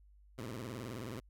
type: tone with vibrato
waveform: 15% pulse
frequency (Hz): 116.5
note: A#2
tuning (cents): -1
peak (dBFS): -35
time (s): 0.38-1.2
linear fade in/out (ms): 5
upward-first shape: sine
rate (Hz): 19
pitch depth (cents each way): 230
effects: added 50 Hz sine -59 dBFS peak until 1.29 s